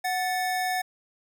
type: tone pair together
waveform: square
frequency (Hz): 738.3 / 1756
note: F#5 / A6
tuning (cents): -4 / -4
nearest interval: octave + minor third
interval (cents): 1500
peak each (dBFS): -27 / -32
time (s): 0.04-0.82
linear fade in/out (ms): 10
effects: none